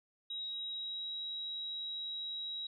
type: tone with pitch glide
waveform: sine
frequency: 3824 to 3848 Hz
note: A#7 to B7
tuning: +43 to -46 cents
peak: -38 dBFS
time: 0.3-2.67 s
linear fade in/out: 5 ms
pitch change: +11 cents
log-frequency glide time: 0.63-1.11 s
effects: none

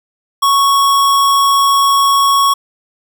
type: tone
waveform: square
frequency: 1108.7 Hz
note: C#6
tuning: in tune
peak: -9 dBFS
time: 0.42-2.54 s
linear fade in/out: 10 ms
effects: none

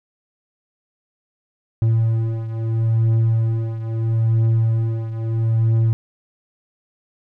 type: beating tone pair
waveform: triangle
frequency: 112.8 / 113.56 Hz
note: A2 / A#2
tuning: +44 / -45 cents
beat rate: 0.76 Hz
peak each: -15 / -20 dBFS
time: 1.82-5.93 s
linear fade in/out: 0 ms
effects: none

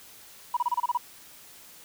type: tone bursts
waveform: sine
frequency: 970 Hz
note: B5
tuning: 31 cents flat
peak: -21 dBFS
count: 8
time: 0.54-0.975 s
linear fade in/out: 5 ms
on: 29 ms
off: 29 ms
effects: tanh soft clip ceiling -17 dBFS + white hiss -50 dBFS RMS until 1.84 s

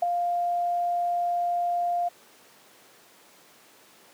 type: tone with ADSR envelope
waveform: sine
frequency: 700 Hz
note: F5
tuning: 4 cents sharp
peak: -17 dBFS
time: 0.02-2.09 s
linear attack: 7 ms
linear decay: 11 ms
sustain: -6 dB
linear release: 13 ms
effects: pink hiss -54 dBFS RMS until 4.13 s + high-pass 300 Hz 12 dB/octave

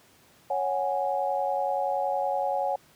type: chord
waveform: sine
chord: C# suspended fourth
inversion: none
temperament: equal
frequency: 554.4 / 740 / 830.6 Hz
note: C#5 / F#5 / G#5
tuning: 0 / 0 / 0 cents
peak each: -29 dBFS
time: 0.5-2.76 s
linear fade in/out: 5 ms
effects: pink hiss -58 dBFS RMS until 2.95 s + high-pass 100 Hz 12 dB/octave

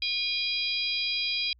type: harmonic tone with a mistuned harmonic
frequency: 813 Hz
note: G#5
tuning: 37 cents flat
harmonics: 3 / 4 / 5 / 6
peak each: -32 / -32 / -32 / -32 dBFS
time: 0.02-1.53 s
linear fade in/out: 2 ms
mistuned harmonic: 5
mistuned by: -52 cents
effects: added 60 Hz sine -56 dBFS peak until 1.59 s

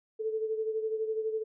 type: beating tone pair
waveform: sine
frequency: 437.5 / 449.5 Hz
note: A4 / A4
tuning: -10 / +37 cents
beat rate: 12 Hz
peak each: -30 / -37 dBFS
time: 0.19-1.44 s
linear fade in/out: 20 ms
effects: none

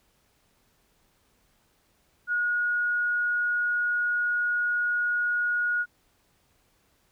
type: tone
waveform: sine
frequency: 1446 Hz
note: F#6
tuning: 40 cents flat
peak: -23 dBFS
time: 2.27-5.86 s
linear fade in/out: 50 ms
effects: pink hiss -67 dBFS RMS until 7.11 s

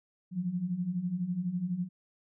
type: beating tone pair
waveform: sine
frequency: 170 / 182 Hz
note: F3 / F#3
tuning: -46 / -28 cents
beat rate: 12 Hz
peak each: -36 / -31 dBFS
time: 0.31-1.89 s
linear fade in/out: 50 ms
effects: none

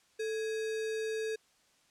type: tone with sample-and-hold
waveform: sine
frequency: 440 Hz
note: A4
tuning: in tune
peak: -32 dBFS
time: 0.19-1.36 s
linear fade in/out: 10 ms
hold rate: 2100 Hz
effects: white hiss -68 dBFS RMS until 1.9 s + low-pass 8000 Hz 12 dB/octave

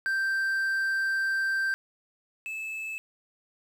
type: tone pair in turn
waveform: triangle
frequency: 1568 / 2614 Hz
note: G6 / E7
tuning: 0 / -15 cents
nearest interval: major sixth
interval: 885 cents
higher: second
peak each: -23 / -31 dBFS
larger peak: first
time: 0.06-1.74 / 2.46-2.98 s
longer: first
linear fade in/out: 0 ms
effects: 9-bit

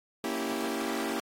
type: chord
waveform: sawtooth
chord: A# diminished seventh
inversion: none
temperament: equal with one note detuned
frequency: 233.1 / 279.8 / 329.6 / 392 Hz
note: A#3 / C#4 / E4 / G4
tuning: 0 / +16 / 0 / 0 cents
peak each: -32 dBFS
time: 0.24-1.2 s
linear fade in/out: 2 ms
effects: AAC 48 kbps

